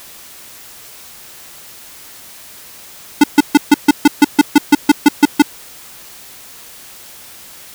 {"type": "tone bursts", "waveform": "square", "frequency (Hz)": 292.1, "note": "D4", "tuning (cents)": -9, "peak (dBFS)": -3, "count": 14, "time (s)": [3.21, 5.422], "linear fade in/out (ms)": 5, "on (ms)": 28, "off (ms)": 140, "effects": ["white hiss -37 dBFS RMS until 7.74 s"]}